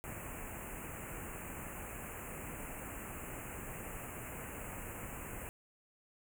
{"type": "band-stop noise", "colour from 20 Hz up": "pink", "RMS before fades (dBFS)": -45, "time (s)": [0.04, 5.49], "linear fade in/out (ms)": 0, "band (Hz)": [2800, 6900], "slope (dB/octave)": 96, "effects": []}